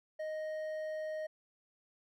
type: tone with hard clipping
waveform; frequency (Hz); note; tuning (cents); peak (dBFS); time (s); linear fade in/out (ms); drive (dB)
triangle; 622.3; D#5; 0; -38; 0.19-1.27; 10; 9
effects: none